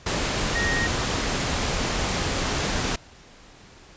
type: tone in noise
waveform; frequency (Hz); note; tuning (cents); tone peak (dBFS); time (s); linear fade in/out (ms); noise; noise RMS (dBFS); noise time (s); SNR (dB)
sine; 1869; A#6; +4; -24; 0.55-0.87; 5; pink; -25; 0.06-2.96; -2
effects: pink hiss -49 dBFS RMS until 3.96 s + resampled to 16000 Hz